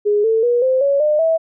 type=tone with pitch steps; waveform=sine; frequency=414.5 / 446.8 / 481.7 / 519.2 / 559.7 / 603.4 / 650.4 Hz; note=G#4 / A4 / B4 / C5 / C#5 / D5 / E5; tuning=-3 / +27 / -43 / -13 / +17 / +47 / -23 cents; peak=-12 dBFS; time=0.05-1.38 s; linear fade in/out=20 ms; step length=190 ms; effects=none

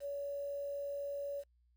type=tone with quantisation; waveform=sine; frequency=566 Hz; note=C#5; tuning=36 cents sharp; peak=-37 dBFS; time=0-1.44 s; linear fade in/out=50 ms; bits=10; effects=noise-tail reverb RT60 0.1 s tail -24 dB re dry + added 60 Hz sine -68 dBFS peak until 1.76 s

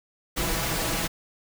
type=noise with comb filter; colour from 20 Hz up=pink; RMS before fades=-27 dBFS; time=0.36-1.08 s; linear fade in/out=20 ms; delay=6.1 ms; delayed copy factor=+0.6; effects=none

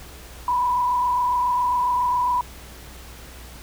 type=tone with frequency modulation; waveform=sine; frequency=986 Hz; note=B5; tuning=3 cents flat; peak=-18 dBFS; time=0.48-2.41 s; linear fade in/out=2 ms; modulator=27.3 Hz; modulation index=0.8; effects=added 61 Hz sine -42 dBFS peak until 3.62 s + pink hiss -43 dBFS RMS until 3.62 s

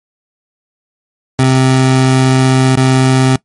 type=tone with dropouts; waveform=25% pulse; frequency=130.81 Hz; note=C3; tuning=in tune; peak=-3 dBFS; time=1.39-3.36 s; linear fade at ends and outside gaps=2 ms; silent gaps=2.756-2.773 s; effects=noise-tail reverb RT60 0.1 s tail -21 dB re dry + MP3 48 kbps

